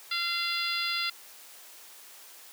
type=harmonic tone; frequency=689 Hz; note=F5; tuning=24 cents flat; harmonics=2 / 3 / 4 / 5 / 6 / 7; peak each=-35 / -35 / -35 / -35 / -35 / -35 dBFS; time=0.11-1.1 s; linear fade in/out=5 ms; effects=white hiss -50 dBFS RMS until 2.52 s + high-pass 400 Hz 12 dB/octave